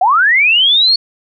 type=linear sweep; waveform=sine; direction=up; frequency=690 to 4422 Hz; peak=-7 dBFS; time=0.01-0.96 s; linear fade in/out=5 ms; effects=none